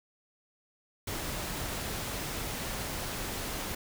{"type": "noise", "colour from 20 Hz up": "pink", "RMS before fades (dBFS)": -36, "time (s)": [1.07, 3.75], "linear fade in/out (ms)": 5, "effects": []}